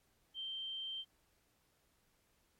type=tone; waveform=sine; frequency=3136 Hz; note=G7; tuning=in tune; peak=-40 dBFS; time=0.34-1.05 s; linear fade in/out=50 ms; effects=pink hiss -75 dBFS RMS until 2.59 s + MP3 64 kbps